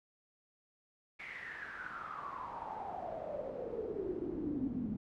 brown noise with band-pass filter sweep, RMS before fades -41 dBFS, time 1.19-4.97 s, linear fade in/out 10 ms, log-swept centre 2200 to 220 Hz, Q 8.9, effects none

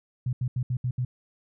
sine tone bursts at uneven times, 125 Hz, B2, 21 cents sharp, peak -24 dBFS, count 6, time 0.26-0.33 / 0.41-0.48 / 0.56-0.63 / 0.7-0.77 / 0.84-0.91 / 0.98-1.05 s, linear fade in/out 5 ms, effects none

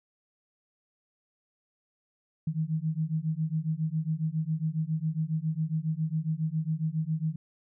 sine beating tone pair, 154.7 / 162 Hz, D#3 / E3, -10 / -30 cents, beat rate 7.3 Hz, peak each -30 dBFS, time 2.47-7.36 s, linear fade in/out 5 ms, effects none

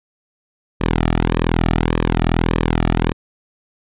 sawtooth tone with flanger, 41.2 Hz, E1, in tune, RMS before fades -17 dBFS, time 0.8-3.13 s, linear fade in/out 20 ms, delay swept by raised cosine 1.4 to 1.96 ms, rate 1.7 Hz, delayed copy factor -0.7, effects resampled to 8000 Hz

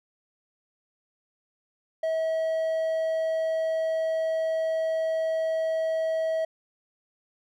triangle tone, 644 Hz, E5, 41 cents flat, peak -22 dBFS, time 2.03-6.45 s, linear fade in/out 5 ms, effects none

